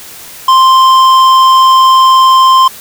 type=tone with tanh clipping; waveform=sine; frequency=1046.5 Hz; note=C6; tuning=in tune; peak=-4 dBFS; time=0.48-2.68 s; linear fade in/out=5 ms; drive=11 dB; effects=white hiss -30 dBFS RMS until 2.8 s